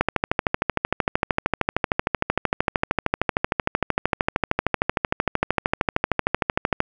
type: click train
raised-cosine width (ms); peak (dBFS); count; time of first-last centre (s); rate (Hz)
0.5; -3; 90; 0.01-6.804; 13.1
effects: none